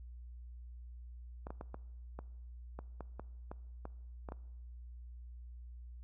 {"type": "clicks", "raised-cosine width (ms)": 1, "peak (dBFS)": -30, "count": 12, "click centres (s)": [1.469, 1.505, 1.611, 1.744, 2.19, 2.79, 3.007, 3.196, 3.515, 3.854, 4.288, 4.321], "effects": ["noise-tail reverb RT60 1.0 s tail -21 dB re dry", "added 60 Hz sine -47 dBFS peak until 6.03 s"]}